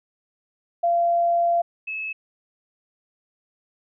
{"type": "tone pair in turn", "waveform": "sine", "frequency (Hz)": [687, 2594], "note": ["F5", "E7"], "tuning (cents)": [-29, -28], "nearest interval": "octave + major seventh", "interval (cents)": 2301, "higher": "second", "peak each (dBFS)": [-17, -27], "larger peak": "first", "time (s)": [[0.83, 1.62], [1.87, 2.13]], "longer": "first", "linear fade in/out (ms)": 10, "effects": []}